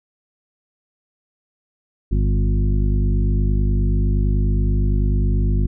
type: harmonic tone with a mistuned harmonic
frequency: 50.5 Hz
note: G#1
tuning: 48 cents flat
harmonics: 1 / 2 / 3 / 4 / 5 / 7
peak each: -16 / -22 / -26 / -28 / -30 / -33 dBFS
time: 2.11-5.67 s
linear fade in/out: 10 ms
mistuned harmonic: 2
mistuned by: -24 cents
effects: none